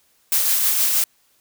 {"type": "noise with tremolo", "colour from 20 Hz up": "blue", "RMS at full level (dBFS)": -17, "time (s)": [0.32, 1.04], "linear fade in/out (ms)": 2, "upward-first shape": "triangle", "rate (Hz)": 6.4, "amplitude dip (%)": 35, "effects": ["white hiss -61 dBFS RMS until 1.4 s"]}